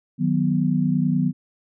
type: chord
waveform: sine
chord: B major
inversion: first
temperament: equal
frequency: 155.56 / 185 / 246.9 Hz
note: D#3 / F#3 / B3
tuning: 0 / 0 / 0 cents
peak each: -22 dBFS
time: 0.18-1.33 s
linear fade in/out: 50 ms
effects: none